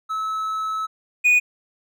triangle tone pair in turn, 1298 / 2469 Hz, E6 / D#7, -27 / -14 cents, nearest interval major seventh, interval 1113 cents, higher second, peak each -21 / -11 dBFS, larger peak second, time 0.09-0.87 / 1.24-1.4 s, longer first, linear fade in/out 20 ms, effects none

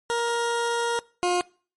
20% pulse tone pair in turn, 470 / 355.9 Hz, A#4 / F4, +14 / +33 cents, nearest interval perfect fourth, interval 481 cents, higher first, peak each -18 / -16 dBFS, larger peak second, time 0.1-0.99 / 1.23-1.41 s, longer first, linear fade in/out 0 ms, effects noise-tail reverb RT60 0.4 s tail -23 dB re dry + MP3 48 kbps

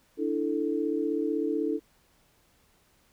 sine chord, D suspended second, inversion none, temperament equal, 293.7 / 329.6 / 440 Hz, D4 / E4 / A4, 0 / 0 / 0 cents, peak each -30 dBFS, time 0.17-1.8 s, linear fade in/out 50 ms, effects pink hiss -65 dBFS RMS until 3.12 s

